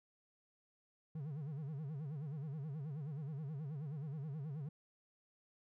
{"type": "tone with vibrato", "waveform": "triangle", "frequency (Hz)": 146.83, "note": "D3", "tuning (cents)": 0, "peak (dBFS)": -39, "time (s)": [1.15, 4.69], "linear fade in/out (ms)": 5, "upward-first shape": "sine", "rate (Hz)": 9.4, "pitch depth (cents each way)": 170, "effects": []}